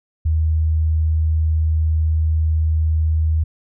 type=tone; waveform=sine; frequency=79 Hz; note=D#2; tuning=27 cents sharp; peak=-14 dBFS; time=0.25-3.44 s; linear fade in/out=10 ms; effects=none